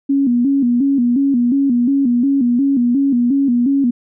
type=tone with vibrato; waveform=sine; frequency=258.4 Hz; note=C4; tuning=21 cents flat; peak=-11 dBFS; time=0.09-3.91 s; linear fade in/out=10 ms; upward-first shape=square; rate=2.8 Hz; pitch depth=120 cents each way; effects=none